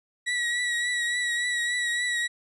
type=tone with vibrato; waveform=35% pulse; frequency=1930 Hz; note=B6; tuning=40 cents flat; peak=-23 dBFS; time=0.26-2.28 s; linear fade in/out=20 ms; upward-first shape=triangle; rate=3.5 Hz; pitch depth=38 cents each way; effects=resampled to 24000 Hz

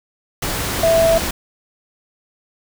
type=tone in noise; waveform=sine; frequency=659.3 Hz; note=E5; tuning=in tune; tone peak=-11 dBFS; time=0.83-1.18 s; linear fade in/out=5 ms; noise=pink; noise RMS=-22 dBFS; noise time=0.42-1.31 s; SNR=+8 dB; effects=none

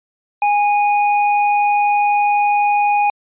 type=tone with hard clipping; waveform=sine; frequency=824 Hz; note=G#5; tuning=14 cents flat; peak=-14 dBFS; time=0.42-3.1 s; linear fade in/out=2 ms; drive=15 dB; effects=resampled to 8000 Hz

